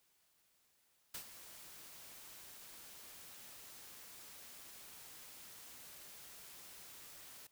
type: noise with ADSR envelope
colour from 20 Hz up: white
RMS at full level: -44 dBFS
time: 1.14-7.47 s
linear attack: 6 ms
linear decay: 89 ms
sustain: -11 dB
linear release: 4 ms
effects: white hiss -75 dBFS RMS until 7.51 s